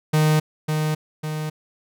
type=tone with echo; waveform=45% pulse; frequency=154.3 Hz; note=D#3; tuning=14 cents flat; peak=-15 dBFS; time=0.13-0.4 s; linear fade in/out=10 ms; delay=550 ms; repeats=2; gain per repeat=-5 dB; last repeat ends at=1.5 s; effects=none